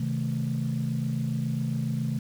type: chord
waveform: sine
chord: A diminished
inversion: first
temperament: equal with one note detuned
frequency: 130.81 / 158.1 / 220 Hz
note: C3 / Eb3 / A3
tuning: 0 / +28 / 0 cents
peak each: -28 / -30 / -30 dBFS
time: 0-2.19 s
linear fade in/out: 5 ms
effects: tanh soft clip ceiling -19 dBFS + 8-bit